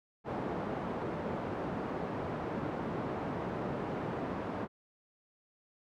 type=band-pass noise; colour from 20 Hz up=pink; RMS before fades=-37 dBFS; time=0.24-4.68 s; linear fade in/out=50 ms; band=150 to 1000 Hz; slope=12 dB/octave; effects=none